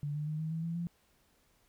sine tone with pitch steps, 145.7 / 149.71 / 153.83 / 158.06 / 162.41 / 166.88 / 171.48 Hz, D3 / D3 / D#3 / D#3 / E3 / E3 / F3, -13 / +34 / -19 / +28 / -25 / +22 / -31 cents, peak -33 dBFS, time 0.03-0.87 s, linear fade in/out 0 ms, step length 120 ms, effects pink hiss -70 dBFS RMS until 1.68 s

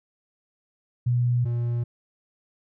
sine / triangle tone pair in turn, 122 / 119.14 Hz, B2 / A#2, -21 / +38 cents, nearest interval unison, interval 41 cents, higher first, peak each -19 / -21 dBFS, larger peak first, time 1.06-1.45 / 1.45-1.84 s, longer neither, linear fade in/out 10 ms, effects none

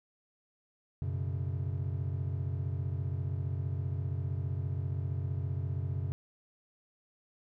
triangle chord, F# suspended fourth, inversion none, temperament equal, 92.5 / 123.47 / 138.59 Hz, F#2 / B2 / C#3, 0 / 0 / 0 cents, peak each -32 / -36 / -35 dBFS, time 1.02-6.12 s, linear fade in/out 0 ms, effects none

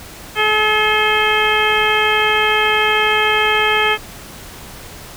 harmonic tone with a mistuned harmonic, 428.1 Hz, A4, 47 cents flat, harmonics 1 / 2 / 3 / 4 / 5 / 6 / 7, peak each -20 / -20 / -20 / -20 / -20 / -20 / -20 dBFS, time 0.35-3.98 s, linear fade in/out 50 ms, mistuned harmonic 7, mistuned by +90 cents, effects pink hiss -35 dBFS RMS until 5.16 s

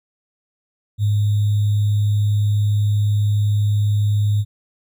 sine tone with sample-and-hold, 103.83 Hz, G#2, in tune, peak -14 dBFS, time 0.98-4.45 s, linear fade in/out 50 ms, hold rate 3675 Hz, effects none

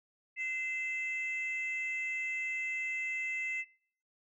sine tone pair together, 2060 / 2637 Hz, C7 / E7, -28 / 0 cents, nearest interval major third, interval 428 cents, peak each -33 / -37 dBFS, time 0.36-3.65 s, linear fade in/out 50 ms, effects noise-tail reverb RT60 0.6 s tail -25 dB re dry + tanh soft clip ceiling -28 dBFS

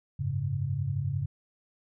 sine chord, F# suspended second, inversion none, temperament equal, 92.5 / 103.83 / 138.59 Hz, F#2 / G#2 / C#3, 0 / 0 / 0 cents, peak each -35 / -32 / -30 dBFS, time 0.19-1.26 s, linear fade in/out 10 ms, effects none

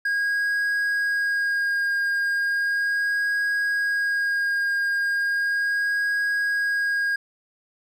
triangle tone with vibrato, 1632 Hz, G#6, 31 cents flat, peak -19 dBFS, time 0.05-7.16 s, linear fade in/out 5 ms, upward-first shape sine, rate 0.36 Hz, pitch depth 14 cents each way, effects none

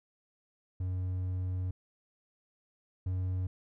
triangle tone pair in turn, 91.9 / 92.27 Hz, F#2 / F#2, -11 / -4 cents, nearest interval unison, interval 7 cents, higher second, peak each -29 / -28 dBFS, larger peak second, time 0.8-1.71 / 3.06-3.47 s, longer first, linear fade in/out 5 ms, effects none

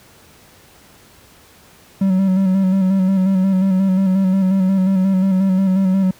triangle tone with vibrato, 190 Hz, F#3, 46 cents sharp, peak -10 dBFS, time 2.01-6.11 s, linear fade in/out 5 ms, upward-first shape square, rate 5.6 Hz, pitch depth 33 cents each way, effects pink hiss -47 dBFS RMS until 6.19 s + high-pass 60 Hz 12 dB/octave

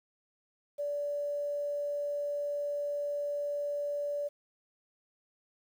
sine tone with quantisation, 579 Hz, D5, 25 cents flat, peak -31 dBFS, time 0.78-4.29 s, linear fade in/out 20 ms, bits 10, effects none

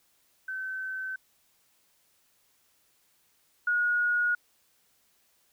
sine tone pair in turn, 1532 / 1446 Hz, G6 / F#6, -40 / -40 cents, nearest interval minor second, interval 100 cents, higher first, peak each -32 / -23 dBFS, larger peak second, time 0.48-1.16 / 3.67-4.35 s, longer neither, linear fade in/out 5 ms, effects white hiss -68 dBFS RMS until 5.52 s

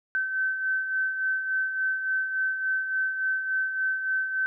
sine beating tone pair, 1534 / 1537.5 Hz, G6 / G6, -38 / -34 cents, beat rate 3.5 Hz, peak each -34 / -25 dBFS, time 0.15-4.46 s, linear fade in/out 0 ms, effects none

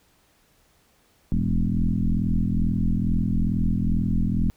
sine tone with frequency modulation, 103.83 Hz, G#2, in tune, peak -19 dBFS, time 1.32-4.5 s, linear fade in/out 0 ms, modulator 42.3 Hz, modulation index 3.3, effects pink hiss -62 dBFS RMS until 4.56 s

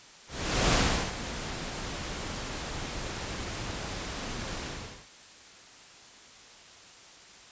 pink noise with ADSR envelope, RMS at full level -23 dBFS, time 0.27-5.07 s, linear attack 470 ms, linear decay 370 ms, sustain -13 dB, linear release 430 ms, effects white hiss -51 dBFS RMS until 7.51 s + resampled to 16000 Hz

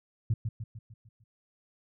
sine tone with echo, 111.3 Hz, A2, 20 cents sharp, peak -22 dBFS, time 0.3-0.34 s, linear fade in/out 5 ms, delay 150 ms, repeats 6, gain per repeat -6 dB, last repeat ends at 1.24 s, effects tanh soft clip ceiling -18 dBFS

